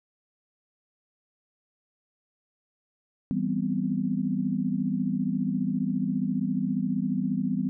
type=chord; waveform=sine; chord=C major seventh; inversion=first; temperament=equal; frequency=164.81 / 196 / 246.9 / 261.6 Hz; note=E3 / G3 / B3 / C4; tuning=0 / 0 / 0 / 0 cents; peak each=-32 / -28 / -29 / -33 dBFS; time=3.31-7.69 s; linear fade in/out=0 ms; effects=none